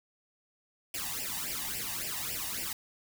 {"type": "noise with flanger", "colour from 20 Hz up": "white", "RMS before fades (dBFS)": -36, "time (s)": [0.94, 2.73], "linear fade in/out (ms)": 2, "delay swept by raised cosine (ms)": [0.38, 1.1], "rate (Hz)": 3.6, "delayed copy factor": 0.85, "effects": []}